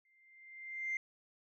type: tone with exponential growth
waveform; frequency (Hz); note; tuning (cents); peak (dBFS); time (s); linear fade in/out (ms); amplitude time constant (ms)
sine; 2093; C7; 0; -31; 0.05-0.97; 2; 200
effects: tanh soft clip ceiling -30 dBFS